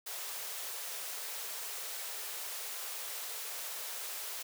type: high-pass noise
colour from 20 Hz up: white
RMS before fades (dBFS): -41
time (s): 0.06-4.43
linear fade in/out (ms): 10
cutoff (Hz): 390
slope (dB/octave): 96
effects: none